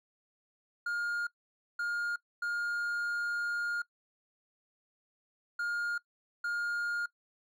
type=tone bursts at uneven times; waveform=triangle; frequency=1417 Hz; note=F6; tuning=25 cents sharp; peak=-29 dBFS; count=5; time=0.86-1.27 / 1.79-2.16 / 2.42-3.82 / 5.59-5.98 / 6.44-7.06 s; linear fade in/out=5 ms; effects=noise-tail reverb RT60 0.1 s tail -22 dB re dry